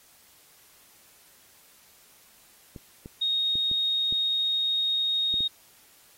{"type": "clicks", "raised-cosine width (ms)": 3, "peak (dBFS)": -27, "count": 7, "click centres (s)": [2.762, 3.059, 3.555, 3.714, 4.125, 5.341, 5.406]}
{"type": "tone", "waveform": "sine", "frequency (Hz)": 3729, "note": "A#7", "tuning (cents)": 0, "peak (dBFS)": -23, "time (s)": [3.21, 5.48], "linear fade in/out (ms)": 10}
{"effects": ["white hiss -57 dBFS RMS until 6.17 s", "AAC 48 kbps"]}